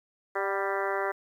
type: harmonic tone with a mistuned harmonic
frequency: 196.9 Hz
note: G3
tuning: 8 cents sharp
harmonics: 2 / 3 / 4 / 5 / 6 / 7 / 8 / 9 / 10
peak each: -32 / -34 / -35 / -36 / -37 / -37 / -38 / -39 / -39 dBFS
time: 0.35-1.12 s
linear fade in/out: 10 ms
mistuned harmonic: 4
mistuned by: -32 cents
effects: 10-bit